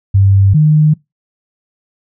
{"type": "tone pair in turn", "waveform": "sine", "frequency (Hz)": [98, 152.94], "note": ["G2", "D#3"], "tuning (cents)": [0, -29], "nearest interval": "minor sixth", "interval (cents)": 771, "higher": "second", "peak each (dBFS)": -5, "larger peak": "neither", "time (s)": [[0.14, 0.54], [0.54, 0.94]], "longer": "neither", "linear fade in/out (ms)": 10, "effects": ["noise-tail reverb RT60 0.2 s tail -24 dB re dry"]}